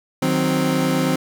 30% pulse chord, C diminished, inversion first, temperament equal, 155.56 / 185 / 261.6 Hz, Eb3 / Gb3 / C4, 0 / 0 / 0 cents, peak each -20 / -21 / -17 dBFS, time 0.22-1.16 s, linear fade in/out 5 ms, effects none

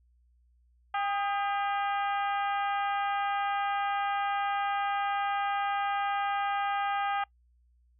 harmonic tone with a mistuned harmonic, 400.9 Hz, G4, 39 cents sharp, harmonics 2 / 3 / 4 / 5 / 6 / 7 / 8, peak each -29 / -34 / -38 / -42 / -44 / -45 / -47 dBFS, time 0.94-7.24 s, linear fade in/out 5 ms, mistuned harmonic 3, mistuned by +57 cents, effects noise-tail reverb RT60 0.1 s tail -23 dB re dry + added 60 Hz sine -62 dBFS peak until 7.99 s

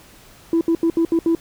sine tone bursts at uneven times, 331.6 Hz, E4, 10 cents sharp, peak -12 dBFS, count 6, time 0.53-0.61 / 0.68-0.75 / 0.83-0.9 / 0.97-1.05 / 1.12-1.19 / 1.26-1.35 s, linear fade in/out 2 ms, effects tanh soft clip ceiling -11 dBFS + pink hiss -47 dBFS RMS until 1.4 s

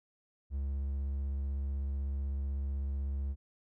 triangle tone with vibrato, 69 Hz, C#2, 7 cents flat, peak -30 dBFS, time 0.5-3.36 s, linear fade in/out 50 ms, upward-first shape square, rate 16 Hz, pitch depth 14 cents each way, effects none

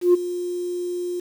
sine tone with ADSR envelope, 354.8 Hz, F4, 27 cents sharp, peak -8 dBFS, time 0.01-1.2 s, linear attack 130 ms, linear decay 15 ms, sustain -16 dB, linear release 5 ms, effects tanh soft clip ceiling -9 dBFS + 7-bit

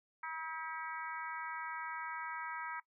harmonic tone with a mistuned harmonic, 320 Hz, D#4, 49 cents sharp, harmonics 3 / 4 / 5 / 6 / 7, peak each -43 / -45 / -47 / -49 / -50 dBFS, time 0.23-2.8 s, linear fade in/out 5 ms, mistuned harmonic 6, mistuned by +27 cents, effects noise-tail reverb RT60 0.1 s tail -19 dB re dry

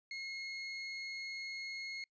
30% pulse tone, 2159 Hz, C#7, 46 cents flat, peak -38 dBFS, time 0.11-2.04 s, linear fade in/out 2 ms, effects noise-tail reverb RT60 0.1 s tail -26 dB re dry + resampled to 16000 Hz

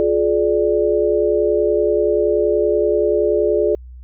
sine chord, D diminished, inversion first, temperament just, 352.4 / 422.9 / 587.3 Hz, F4 / Ab4 / D5, +16 / +31 / 0 cents, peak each -19 / -16 / -19 dBFS, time 0-3.75 s, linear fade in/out 0 ms, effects added 62 Hz sine -34 dBFS peak until 4.03 s

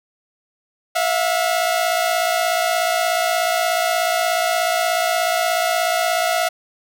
sawtooth tone pair together, 659.3 / 716 Hz, E5 / F5, 0 / +43 cents, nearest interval minor second, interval 143 cents, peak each -16 dBFS, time 0.95-6.49 s, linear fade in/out 10 ms, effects none

